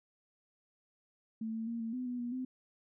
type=tone with pitch steps; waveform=sine; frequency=222.3 / 224.2 / 232.4 / 226.3 / 252.4 / 246.2 / 240.5 / 256.5 Hz; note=A3 / A3 / A#3 / A3 / B3 / B3 / B3 / C4; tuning=+18 / +33 / -5 / +49 / +38 / -5 / -46 / -34 cents; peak=-35 dBFS; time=1.41-2.45 s; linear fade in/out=5 ms; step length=130 ms; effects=none